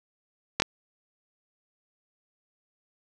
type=clicks; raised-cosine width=0.2 ms; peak=-4 dBFS; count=2; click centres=0.6 / 0.621 s; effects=none